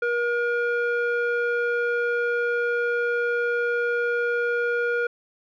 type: tone with low-pass filter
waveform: square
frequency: 476.7 Hz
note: A#4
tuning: 39 cents sharp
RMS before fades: -24 dBFS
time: 0.02-5.07 s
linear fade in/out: 5 ms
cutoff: 1700 Hz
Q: 4.1
effects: none